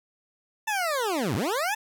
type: linear two-way sweep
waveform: 20% pulse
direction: down then up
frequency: 895 to 87.2 to 895 Hz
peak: -20 dBFS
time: 0.67-1.75 s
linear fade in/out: 10 ms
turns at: 1.35 s
effects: none